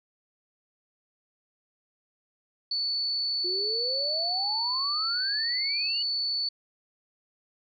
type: tone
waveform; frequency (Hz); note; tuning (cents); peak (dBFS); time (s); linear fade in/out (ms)
sine; 4467; C#8; +12; -26; 2.71-6.49; 5
type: exponential sweep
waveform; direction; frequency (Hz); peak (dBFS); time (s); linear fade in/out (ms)
sine; up; 349.2 to 2960; -33; 3.44-6.03; 10
effects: none